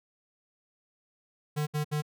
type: tone bursts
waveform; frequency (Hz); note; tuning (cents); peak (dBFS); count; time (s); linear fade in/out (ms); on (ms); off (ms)
square; 150; D3; +37; -28; 3; 1.56-2.022; 20; 110; 66
effects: none